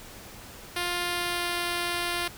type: tone with pitch glide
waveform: 5% pulse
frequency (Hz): 351.6 to 348.6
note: F4 to F4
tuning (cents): +12 to -3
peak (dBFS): -16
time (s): 0.76-2.28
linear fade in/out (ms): 5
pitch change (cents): -15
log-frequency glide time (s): 0.93-1.68
effects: pink hiss -45 dBFS RMS until 2.37 s